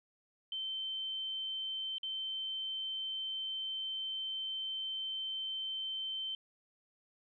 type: tone with dropouts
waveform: sine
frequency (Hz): 3097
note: G7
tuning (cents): -22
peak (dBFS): -36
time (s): 0.52-6.35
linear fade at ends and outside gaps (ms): 2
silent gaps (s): 1.983-2.031
effects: none